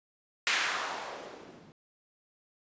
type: noise with low-pass filter sweep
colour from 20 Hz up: violet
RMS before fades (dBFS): -35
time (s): 0.47-1.72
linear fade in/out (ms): 0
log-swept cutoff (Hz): 2100 to 200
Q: 1.3
effects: resampled to 16000 Hz